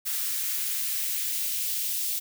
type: noise with high-pass filter sweep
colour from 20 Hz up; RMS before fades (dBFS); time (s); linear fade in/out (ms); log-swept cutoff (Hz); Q
blue; -29; 0.05-2.2; 20; 1400 to 3100; 1.1
effects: none